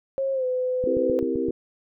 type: tone with pitch glide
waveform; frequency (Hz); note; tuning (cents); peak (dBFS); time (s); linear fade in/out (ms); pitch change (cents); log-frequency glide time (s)
sine; 540 to 506.8; C#5 to B4; -45 to +45; -22; 0.18-1.19; 0; -110; 0.33-0.45
type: click train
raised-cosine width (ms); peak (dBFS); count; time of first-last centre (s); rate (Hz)
3; -20; 6; 0.84-1.486; 7.74
type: chord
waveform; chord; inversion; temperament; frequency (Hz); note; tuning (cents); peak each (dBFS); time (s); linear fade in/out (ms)
sine; C dominant seventh; none; equal; 261.6 / 329.6 / 392 / 466.2; C4 / E4 / G4 / Bb4; 0 / 0 / 0 / 0; -28; 0.86-1.51; 5
effects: none